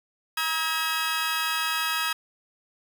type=tone cluster; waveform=20% pulse; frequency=953 / 1280 / 1634 Hz; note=A#5 / D#6 / G#6; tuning=+38 / +49 / -29 cents; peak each=-27 / -23 / -24 dBFS; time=0.37-2.13 s; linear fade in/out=5 ms; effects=none